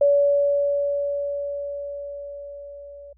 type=tone with level ramp; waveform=sine; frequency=570 Hz; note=C#5; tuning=48 cents sharp; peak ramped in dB=-13 to -39 dBFS; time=0.01-3.13 s; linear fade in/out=5 ms; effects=added 60 Hz sine -54 dBFS peak until 3.17 s